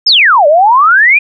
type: exponential two-way sweep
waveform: sine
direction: down then up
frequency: 5500 to 567 to 2493 Hz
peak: -3 dBFS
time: 0.06-1.19 s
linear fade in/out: 10 ms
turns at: 0.47 s
effects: none